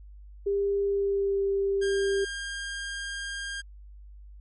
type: tone with pitch glide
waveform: sine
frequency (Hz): 400 to 394.5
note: G4 to G4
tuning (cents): +35 to +11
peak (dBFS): -23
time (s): 0.46-2.25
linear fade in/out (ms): 10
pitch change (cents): -24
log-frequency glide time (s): 0.84-1.42
type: tone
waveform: sawtooth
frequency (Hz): 1608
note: G6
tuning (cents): +44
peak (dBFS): -29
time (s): 1.81-3.62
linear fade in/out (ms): 20
effects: added 50 Hz sine -44 dBFS peak until 4.4 s + MP3 48 kbps